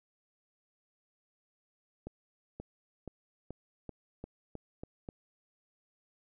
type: accelerating click train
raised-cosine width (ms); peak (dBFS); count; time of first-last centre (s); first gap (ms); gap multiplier
2; -28; 9; 2.07-5.089; 530; 0.9
effects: none